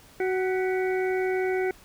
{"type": "harmonic tone with a mistuned harmonic", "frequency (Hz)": 373.1, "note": "F#4", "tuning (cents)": 14, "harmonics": [1, 2, 4, 5, 6], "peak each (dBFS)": [-24, -33, -36, -38, -37], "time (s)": [0.2, 1.71], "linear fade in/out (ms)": 2, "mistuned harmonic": 5, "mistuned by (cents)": 86, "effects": ["pink hiss -53 dBFS RMS until 1.84 s"]}